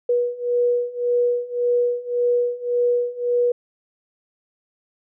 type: beating tone pair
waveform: sine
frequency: 484.1 / 485.9 Hz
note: B4 / B4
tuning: -35 / -28 cents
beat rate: 1.8 Hz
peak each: -22 / -20 dBFS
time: 0.09-3.52 s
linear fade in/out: 5 ms
effects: none